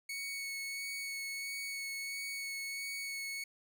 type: tone with vibrato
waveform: sawtooth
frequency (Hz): 2217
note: C#7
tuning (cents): 0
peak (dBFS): -35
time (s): 0.09-3.44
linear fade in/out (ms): 5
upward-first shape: sine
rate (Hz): 1.5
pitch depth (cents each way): 12
effects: none